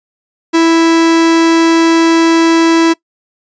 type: tone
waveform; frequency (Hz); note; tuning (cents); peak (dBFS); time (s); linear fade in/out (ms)
45% pulse; 329.6; E4; 0; -6; 0.53-2.94; 20
effects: noise-tail reverb RT60 0.1 s tail -22 dB re dry + resampled to 16000 Hz